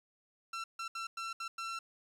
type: tone bursts at uneven times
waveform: sawtooth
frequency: 1348 Hz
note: E6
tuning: 38 cents sharp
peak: -34 dBFS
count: 6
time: 0.53-0.64 / 0.79-0.88 / 0.95-1.07 / 1.17-1.33 / 1.4-1.48 / 1.58-1.79 s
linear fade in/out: 5 ms
effects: low-pass 7000 Hz 12 dB/octave + 11-bit